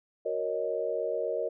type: chord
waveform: sine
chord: D# minor seventh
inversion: first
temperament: equal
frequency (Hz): 370 / 466.2 / 554.4 / 622.3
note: F#4 / A#4 / C#5 / D#5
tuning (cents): 0 / 0 / 0 / 0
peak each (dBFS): -38 / -32 / -34 / -33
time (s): 0.25-1.49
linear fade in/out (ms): 10
effects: none